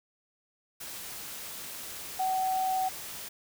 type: tone in noise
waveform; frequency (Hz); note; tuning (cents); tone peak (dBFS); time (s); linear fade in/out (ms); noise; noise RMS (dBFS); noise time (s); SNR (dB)
sine; 754; F#5; +32; -26; 2.19-2.89; 10; white; -41; 0.8-3.29; +12
effects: none